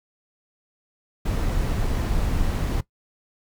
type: noise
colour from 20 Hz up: brown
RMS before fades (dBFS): -23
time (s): 1.25-2.81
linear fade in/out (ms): 10
effects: noise-tail reverb RT60 0.1 s tail -18 dB re dry